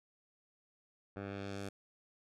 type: tone with low-pass filter sweep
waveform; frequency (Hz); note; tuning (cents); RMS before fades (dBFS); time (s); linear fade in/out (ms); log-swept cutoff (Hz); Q
10% pulse; 99.1; G2; +19; -43; 1.16-1.69; 5; 1500 to 11000; 0.97
effects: none